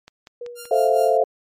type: click train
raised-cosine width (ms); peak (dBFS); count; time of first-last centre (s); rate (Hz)
0.2; -24; 4; 0.08-0.655; 5.22
type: tone with exponential decay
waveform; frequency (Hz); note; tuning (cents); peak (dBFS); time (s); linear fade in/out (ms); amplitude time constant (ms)
sine; 481.7; B4; -43; -28; 0.41-1.1; 5; 150
type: tone with tremolo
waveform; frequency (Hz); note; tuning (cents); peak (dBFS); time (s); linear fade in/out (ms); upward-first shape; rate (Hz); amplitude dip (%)
5% pulse; 1397; F6; 0; -23; 0.55-1.18; 50; sine; 4.8; 80
type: chord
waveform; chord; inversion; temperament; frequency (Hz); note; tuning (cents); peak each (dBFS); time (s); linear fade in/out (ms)
sine; F major seventh; first; equal; 440 / 523.3 / 659.3 / 698.5; A4 / C5 / E5 / F5; 0 / 0 / 0 / 0; -20; 0.71-1.24; 5
effects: MP3 64 kbps